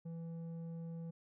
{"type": "tone with low-pass filter", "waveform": "square", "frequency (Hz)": 166, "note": "E3", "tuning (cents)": 12, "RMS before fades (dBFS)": -45, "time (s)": [0.05, 1.11], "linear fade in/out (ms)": 10, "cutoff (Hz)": 400, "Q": 0.95, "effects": []}